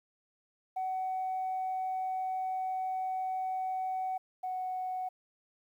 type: tone pair in turn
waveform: sine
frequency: 751 / 741.9 Hz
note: F#5 / F#5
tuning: +26 / +4 cents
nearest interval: unison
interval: 22 cents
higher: first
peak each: -30 / -32 dBFS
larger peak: first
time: 0.76-4.18 / 4.43-5.09 s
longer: first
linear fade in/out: 10 ms
effects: tanh soft clip ceiling -28 dBFS + 11-bit